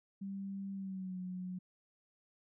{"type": "tone with pitch glide", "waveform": "sine", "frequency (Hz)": [196, 182.87], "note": ["G3", "F#3"], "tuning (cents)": [0, -20], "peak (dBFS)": -39, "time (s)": [0.21, 1.59], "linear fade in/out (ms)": 10, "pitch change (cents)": -120, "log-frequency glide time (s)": [0.73, 1.19], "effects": []}